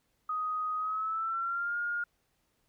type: tone with pitch glide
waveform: sine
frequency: 1251 to 1420.5 Hz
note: D#6 to F6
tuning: +9 to +29 cents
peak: -30 dBFS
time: 0.29-2.04 s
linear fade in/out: 5 ms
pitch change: +220 cents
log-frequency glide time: 0.77-1.77 s
effects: pink hiss -75 dBFS RMS until 2.68 s